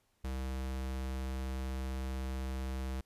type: tone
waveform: square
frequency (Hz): 65.41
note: C2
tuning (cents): 0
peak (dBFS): -36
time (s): 0.24-3.01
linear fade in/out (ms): 5
effects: pink hiss -75 dBFS RMS until 3.05 s + resampled to 32000 Hz